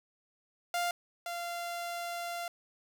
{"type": "tone pair in turn", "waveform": "sawtooth", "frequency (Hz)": [698.5, 691.3], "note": ["F5", "F5"], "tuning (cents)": [0, -18], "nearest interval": "unison", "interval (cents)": 18, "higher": "first", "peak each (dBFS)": [-26, -32], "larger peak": "first", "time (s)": [[0.74, 0.91], [1.26, 2.48]], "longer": "second", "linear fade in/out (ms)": 2, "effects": []}